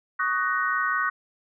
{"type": "chord", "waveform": "sine", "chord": "D# minor seventh", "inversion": "third", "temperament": "just", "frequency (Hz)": [1120.1, 1244.5, 1493.4, 1866.8], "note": ["C#6", "D#6", "F#6", "A#6"], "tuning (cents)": [18, 0, 16, 2], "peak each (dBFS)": [-28, -29, -26, -29], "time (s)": [0.19, 1.1], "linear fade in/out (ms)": 10, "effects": []}